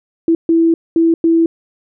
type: tone bursts at uneven times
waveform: sine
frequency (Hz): 330.4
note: E4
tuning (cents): +4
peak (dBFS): -8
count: 4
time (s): 0.28-0.35 / 0.49-0.74 / 0.96-1.14 / 1.24-1.46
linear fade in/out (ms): 2
effects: none